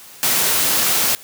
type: noise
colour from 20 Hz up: white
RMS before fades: -17 dBFS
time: 0.23-1.15 s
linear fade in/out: 0 ms
effects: white hiss -41 dBFS RMS until 1.23 s + high-pass 100 Hz 12 dB/octave